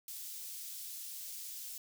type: high-pass noise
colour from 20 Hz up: white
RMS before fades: -45 dBFS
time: 0.08-1.78 s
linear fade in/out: 2 ms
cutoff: 4400 Hz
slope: 12 dB/octave
effects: none